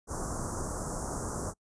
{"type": "band-stop noise", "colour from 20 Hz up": "pink", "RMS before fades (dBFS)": -35, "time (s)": [0.07, 1.54], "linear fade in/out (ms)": 50, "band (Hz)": [1400, 6000], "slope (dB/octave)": 48, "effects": ["noise-tail reverb RT60 0.1 s tail -25 dB re dry", "resampled to 22050 Hz"]}